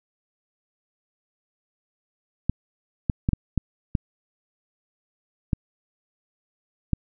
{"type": "clicks", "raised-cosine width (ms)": 5, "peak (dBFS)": -8, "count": 8, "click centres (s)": [2.496, 3.098, 3.289, 3.333, 3.577, 3.952, 5.532, 6.933], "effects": []}